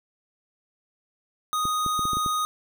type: tone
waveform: square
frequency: 1244 Hz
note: D#6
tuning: 1 cent flat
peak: -24 dBFS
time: 1.53-2.45 s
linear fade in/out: 0 ms
type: clicks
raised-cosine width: 3 ms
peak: -20 dBFS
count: 7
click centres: 1.654 / 1.863 / 1.993 / 2.054 / 2.133 / 2.17 / 2.262 s
effects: none